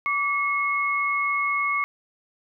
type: tone pair together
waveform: sine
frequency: 1153 / 2177 Hz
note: D6 / C#7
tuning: -32 / -32 cents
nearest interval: major seventh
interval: 1100 cents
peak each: -24 dBFS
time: 0.06-1.84 s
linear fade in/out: 0 ms
effects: none